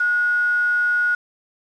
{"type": "tone with quantisation", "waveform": "sine", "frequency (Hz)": 1450, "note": "F#6", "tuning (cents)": -35, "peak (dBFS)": -16, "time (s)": [0, 1.15], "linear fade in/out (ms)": 5, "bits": 6, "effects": ["low-pass 5000 Hz 12 dB/octave"]}